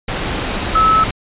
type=tone in noise; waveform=sine; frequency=1300 Hz; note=E6; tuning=24 cents flat; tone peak=-9 dBFS; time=0.75-1.04 s; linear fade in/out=5 ms; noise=pink; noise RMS=-20 dBFS; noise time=0.08-1.11 s; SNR=+8 dB; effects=resampled to 8000 Hz